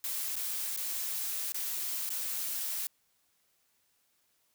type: noise with dropouts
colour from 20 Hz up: blue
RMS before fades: -35 dBFS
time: 0.04-2.87 s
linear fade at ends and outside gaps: 1 ms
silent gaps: 0.356-0.364 / 0.764-0.773 / 1.521-1.544 / 2.092-2.103 s
effects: white hiss -73 dBFS RMS until 4.54 s